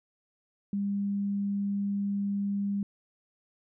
sine tone, 200.6 Hz, G3, 40 cents sharp, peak -27 dBFS, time 0.73-2.83 s, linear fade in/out 2 ms, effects none

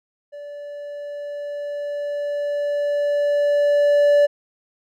triangle tone with level ramp, 580 Hz, D5, 22 cents flat, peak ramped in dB -31 to -9 dBFS, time 0.32-4.27 s, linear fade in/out 20 ms, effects none

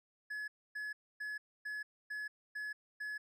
triangle tone bursts, 1700 Hz, G#6, 40 cents sharp, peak -37 dBFS, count 7, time 0.3-3.18 s, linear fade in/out 10 ms, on 180 ms, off 270 ms, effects none

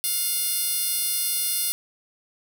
10% pulse tone with high-pass filter, 709 Hz, F5, 26 cents sharp, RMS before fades -25 dBFS, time 0.04-1.72 s, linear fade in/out 0 ms, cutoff 7900 Hz, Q 0.79, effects 8-bit

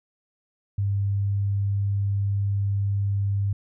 sine tone, 99.9 Hz, G2, 33 cents sharp, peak -21 dBFS, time 0.78-3.53 s, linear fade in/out 5 ms, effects none

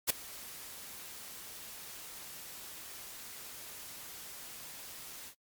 white noise with ADSR envelope, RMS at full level -25 dBFS, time 0.07-5.35 s, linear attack 32 ms, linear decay 3 ms, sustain -22 dB, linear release 83 ms, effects noise-tail reverb RT60 0.1 s tail -25 dB re dry + MP3 96 kbps

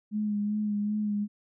sine tone with vibrato, 208.9 Hz, G#3, 10 cents sharp, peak -26 dBFS, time 0.11-1.28 s, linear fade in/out 50 ms, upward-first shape sine, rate 2.6 Hz, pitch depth 28 cents each way, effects none

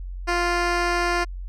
10% pulse tone, 349.2 Hz, F4, in tune, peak -12 dBFS, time 0.27-1.25 s, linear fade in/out 20 ms, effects added 45 Hz sine -30 dBFS peak until 1.48 s + low-pass 6000 Hz 12 dB/octave

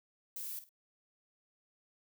violet noise with echo, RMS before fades -42 dBFS, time 0.36-0.59 s, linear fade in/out 2 ms, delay 51 ms, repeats 2, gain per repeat -12 dB, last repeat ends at 0.692 s, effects none

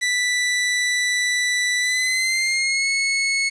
sawtooth tone with pitch glide, 1975.5 to 2192 Hz, B6 to C#7, 0 to -20 cents, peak -15 dBFS, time 0.01-3.5 s, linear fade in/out 20 ms, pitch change +180 cents, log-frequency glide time 1.79-2.88 s, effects resampled to 22050 Hz + 8-bit

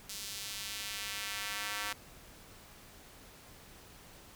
square tone with high-pass filter sweep, 103.5 Hz, G#2, 5 cents flat, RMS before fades -40 dBFS, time 0.09-1.93 s, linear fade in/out 5 ms, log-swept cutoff 4700 to 1400 Hz, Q 0.95, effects pink hiss -55 dBFS RMS until 4.35 s

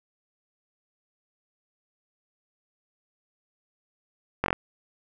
slowing click train, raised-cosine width 0.5 ms, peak -8 dBFS, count 5, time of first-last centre 4.44-4.529 s, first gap 21 ms, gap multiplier 1.04, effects none

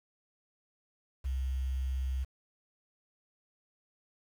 sine tone with quantisation, 65.41 Hz, C2, in tune, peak -30 dBFS, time 1.24-2.25 s, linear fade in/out 20 ms, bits 9, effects none

